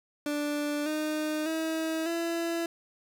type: tone with pitch steps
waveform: 30% pulse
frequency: 293.7 / 307.1 / 321 / 335.6 Hz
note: D4 / D#4 / E4 / E4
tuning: 0 / -23 / -46 / +31 cents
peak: -26 dBFS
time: 0.26-2.66 s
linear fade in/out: 2 ms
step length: 600 ms
effects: none

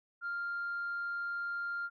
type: tone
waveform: sine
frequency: 1396.9 Hz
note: F6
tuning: in tune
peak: -33 dBFS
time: 0.21-1.9 s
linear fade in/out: 50 ms
effects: tanh soft clip ceiling -31 dBFS

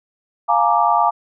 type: chord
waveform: sine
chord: Bb dominant seventh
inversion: second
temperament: equal with one note detuned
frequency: 698.5 / 842.7 / 932.3 / 1174.7 Hz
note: F5 / Ab5 / Bb5 / D6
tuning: 0 / +25 / 0 / 0 cents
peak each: -18 dBFS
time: 0.48-1.11 s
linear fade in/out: 20 ms
effects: none

